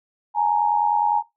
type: tone pair together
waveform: sine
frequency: 839.2 / 929 Hz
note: G#5 / A#5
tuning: +18 / -6 cents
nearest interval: major second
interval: 176 cents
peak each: -19 / -21 dBFS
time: 0.34-1.23 s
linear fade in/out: 50 ms
effects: noise-tail reverb RT60 0.2 s tail -19 dB re dry